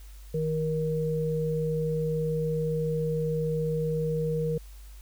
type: tone pair together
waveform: sine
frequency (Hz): 157.14 / 470.9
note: D#3 / A#4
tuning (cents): +17 / +18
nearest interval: octave + perfect fifth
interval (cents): 1901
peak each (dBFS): -28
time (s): 0.34-4.58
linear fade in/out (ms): 5
effects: added 50 Hz sine -43 dBFS peak until 5.01 s + white hiss -57 dBFS RMS until 5.01 s